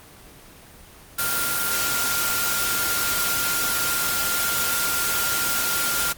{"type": "tone in noise", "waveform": "sine", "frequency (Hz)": 1396.9, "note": "F6", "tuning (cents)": 0, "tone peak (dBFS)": -27, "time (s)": [1.18, 6.13], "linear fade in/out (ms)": 10, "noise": "white", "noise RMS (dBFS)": -24, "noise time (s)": [1.18, 6.13], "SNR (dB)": -6, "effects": ["pink hiss -46 dBFS RMS until 6.17 s", "Opus 24 kbps"]}